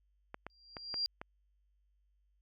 clicks, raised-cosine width 0.5 ms, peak -27 dBFS, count 5, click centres 0.344 / 0.466 / 0.768 / 0.942 / 1.215 s
sine tone with exponential growth, 4757 Hz, D8, 21 cents sharp, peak -29 dBFS, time 0.5-1.06 s, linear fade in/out 0 ms, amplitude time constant 120 ms
effects added 50 Hz sine -70 dBFS peak until 2.41 s

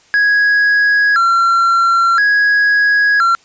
triangle tone with vibrato, 1506 Hz, F#6, 30 cents sharp, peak -7 dBFS, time 0.14-3.35 s, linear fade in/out 0 ms, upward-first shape square, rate 0.49 Hz, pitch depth 170 cents each way, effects white hiss -49 dBFS RMS until 3.44 s + resampled to 16000 Hz

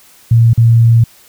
sine tone with dropouts, 115.7 Hz, A#2, 13 cents flat, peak -4 dBFS, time 0.31-1.04 s, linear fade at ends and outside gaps 5 ms, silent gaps 0.534-0.576 s, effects white hiss -44 dBFS RMS until 1.28 s

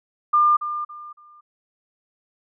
sine tone with echo, 1200 Hz, D6, 37 cents sharp, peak -13 dBFS, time 0.33-0.57 s, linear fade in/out 10 ms, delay 280 ms, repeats 3, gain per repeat -11 dB, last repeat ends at 1.41 s, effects none

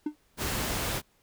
triangle tone with exponential decay, 300.6 Hz, D4, 40 cents sharp, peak -22 dBFS, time 0.06-0.16 s, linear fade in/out 5 ms, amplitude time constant 20 ms
pink noise, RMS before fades -31 dBFS, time 0.37-1.02 s, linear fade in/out 50 ms
effects pink hiss -67 dBFS RMS until 1.22 s

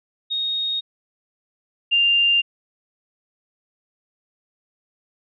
sine tone pair in turn, 3729 / 2794 Hz, A#7 / F7, 0 / 0 cents, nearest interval perfect fourth, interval 500 cents, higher first, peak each -21 / -14 dBFS, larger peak second, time 0.3-0.81 / 1.91-2.42 s, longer neither, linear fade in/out 20 ms, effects none

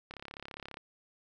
click train, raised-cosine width 0.3 ms, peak -27 dBFS, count 24, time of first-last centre 0.11-0.771 s, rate 34.8 Hz, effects none

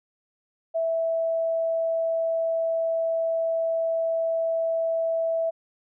sine tone, 657 Hz, E5, 6 cents flat, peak -22 dBFS, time 0.74-5.51 s, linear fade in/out 20 ms, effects none

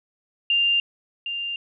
sine tone with echo, 2794 Hz, F7, in tune, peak -17 dBFS, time 0.5-0.8 s, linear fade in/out 2 ms, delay 760 ms, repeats 1, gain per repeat -9 dB, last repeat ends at 1.56 s, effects none

